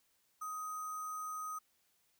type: tone with sample-and-hold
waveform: sine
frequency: 1252 Hz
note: D#6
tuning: 10 cents sharp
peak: -39 dBFS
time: 0.41-1.59 s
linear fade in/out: 10 ms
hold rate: 7350 Hz
effects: white hiss -75 dBFS RMS until 2.19 s